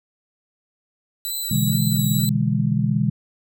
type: tone with vibrato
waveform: 5% pulse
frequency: 3951 Hz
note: B7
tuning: in tune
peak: -18 dBFS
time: 1.25-2.29 s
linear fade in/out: 0 ms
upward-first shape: sine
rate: 2.1 Hz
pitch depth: 28 cents each way
type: chord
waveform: sine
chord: E dominant seventh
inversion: second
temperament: just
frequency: 123.61 / 148.33 / 164.81 / 206 Hz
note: B2 / D3 / E3 / G#3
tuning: +2 / +18 / 0 / -14 cents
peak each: -22 / -23 / -25 / -22 dBFS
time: 1.51-3.1 s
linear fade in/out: 5 ms
effects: none